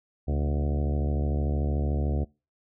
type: harmonic tone with a mistuned harmonic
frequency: 73.42 Hz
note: D2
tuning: in tune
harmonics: 1 / 2 / 3 / 4 / 5 / 6 / 7 / 8 / 9 / 10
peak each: -25 / -31 / -35 / -37 / -39 / -41 / -42 / -43 / -44 / -45 dBFS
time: 0.27-2.25 s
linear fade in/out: 20 ms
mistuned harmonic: 2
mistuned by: -88 cents
effects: noise-tail reverb RT60 0.3 s tail -25 dB re dry